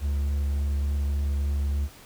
triangle tone with vibrato, 71 Hz, C#2, 42 cents sharp, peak -21 dBFS, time 0-1.89 s, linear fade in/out 50 ms, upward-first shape sine, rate 3.5 Hz, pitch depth 10 cents each way, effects pink hiss -49 dBFS RMS until 2.05 s

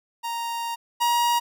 45% pulse tone pair in turn, 932.3 / 950.2 Hz, A#5 / A#5, 0 / +33 cents, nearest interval unison, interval 33 cents, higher second, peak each -27 / -19 dBFS, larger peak second, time 0.23-0.76 / 1-1.4 s, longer first, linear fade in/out 20 ms, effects none

